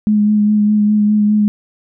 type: tone with vibrato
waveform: sine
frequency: 210 Hz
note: G#3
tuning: 19 cents sharp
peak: -9 dBFS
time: 0.07-1.48 s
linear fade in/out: 0 ms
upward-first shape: sine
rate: 4.9 Hz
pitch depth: 19 cents each way
effects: none